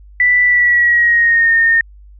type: tone with pitch glide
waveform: sine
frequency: 1975.5 to 1832.6 Hz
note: B6 to A#6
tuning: 0 to -30 cents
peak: -8 dBFS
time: 0.2-1.81 s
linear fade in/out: 2 ms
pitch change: -130 cents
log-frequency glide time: 0.44-1.52 s
effects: added 50 Hz sine -37 dBFS peak until 2.19 s